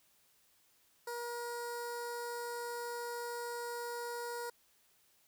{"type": "tone with notch filter", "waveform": "15% pulse", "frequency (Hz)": 476.5, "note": "A#4", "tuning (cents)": 38, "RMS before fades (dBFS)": -41, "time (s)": [1.07, 4.5], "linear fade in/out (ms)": 5, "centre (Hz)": 2600, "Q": 0.7, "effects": ["white hiss -70 dBFS RMS until 5.27 s"]}